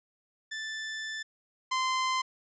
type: tone pair in turn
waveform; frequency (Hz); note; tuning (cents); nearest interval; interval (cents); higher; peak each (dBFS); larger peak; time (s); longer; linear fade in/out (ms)
sawtooth; 1760 / 1036.8; A6 / C6; 0 / -16; major sixth; 916; first; -31 / -23; second; 0.51-1.23 / 1.71-2.22; first; 10
effects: resampled to 16000 Hz